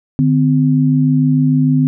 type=tone pair together; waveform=sine; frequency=150.41 / 257.1 Hz; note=D3 / C4; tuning=+42 / -30 cents; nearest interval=major sixth; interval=928 cents; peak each=-12 dBFS; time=0.19-1.87 s; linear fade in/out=0 ms; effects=none